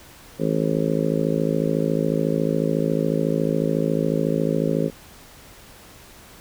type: harmonic tone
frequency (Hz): 54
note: A1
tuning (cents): -32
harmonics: 3 / 4 / 5 / 6 / 7 / 8 / 9 / 10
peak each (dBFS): -24 / -27 / -26 / -31 / -29 / -27 / -30 / -28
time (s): 0.38-4.91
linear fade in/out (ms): 50
effects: pink hiss -46 dBFS RMS until 6.4 s